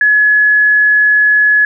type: tone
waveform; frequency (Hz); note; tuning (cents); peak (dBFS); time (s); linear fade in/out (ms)
sine; 1697; G#6; +37; -6; 0.01-1.65; 2
effects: none